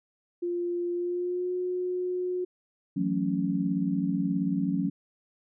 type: tone with pitch glide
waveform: sine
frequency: 349.2 to 362.4 Hz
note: F4 to F#4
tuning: 0 to -36 cents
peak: -27 dBFS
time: 0.42-2.45 s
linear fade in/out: 10 ms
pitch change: +64 cents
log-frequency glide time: 0.93-1.53 s
type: chord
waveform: sine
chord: F# minor seventh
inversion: third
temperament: just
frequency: 166.5 / 185 / 222 / 277.5 Hz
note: E3 / F#3 / A3 / C#4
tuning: +18 / 0 / +16 / +2 cents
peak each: -33 / -28 / -34 / -29 dBFS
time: 2.96-4.9 s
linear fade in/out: 10 ms
effects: none